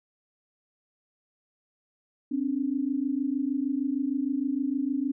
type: tone pair together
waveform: sine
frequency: 261.6 / 288.1 Hz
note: C4 / D4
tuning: 0 / -33 cents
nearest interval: major second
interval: 167 cents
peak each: -28 dBFS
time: 2.31-5.12 s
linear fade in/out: 10 ms
effects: none